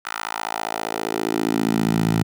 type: tone with high-pass filter sweep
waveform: 10% pulse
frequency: 55 Hz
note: A1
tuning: in tune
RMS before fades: -23 dBFS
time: 0.05-2.23 s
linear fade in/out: 5 ms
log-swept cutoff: 1300 to 130 Hz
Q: 2.1
effects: none